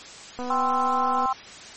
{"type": "click train", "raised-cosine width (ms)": 1, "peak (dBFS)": -20, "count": 216, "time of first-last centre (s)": [0.39, 1.257], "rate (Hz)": 248}
{"type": "chord", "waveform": "sine", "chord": "C major", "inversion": "second", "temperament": "equal", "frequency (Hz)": [784, 1046.5, 1318.5], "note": ["G5", "C6", "E6"], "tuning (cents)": [0, 0, 0], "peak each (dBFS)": [-25, -24, -27], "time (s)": [0.5, 1.33], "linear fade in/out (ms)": 5}
{"effects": ["white hiss -42 dBFS RMS until 1.76 s", "MP3 32 kbps"]}